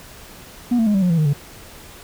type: tone with pitch steps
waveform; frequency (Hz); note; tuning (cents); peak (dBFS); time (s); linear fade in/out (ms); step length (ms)
sine; 242.3 / 224.8 / 208.5 / 193.43 / 179.43 / 166.45 / 154.41 / 143.24; B3 / A3 / G#3 / G3 / F3 / E3 / D#3 / D3; -33 / +37 / +7 / -23 / +47 / +17 / -13 / -43; -11; 0.71-1.334; 10; 78
effects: tanh soft clip ceiling -13 dBFS + pink hiss -41 dBFS RMS until 2.03 s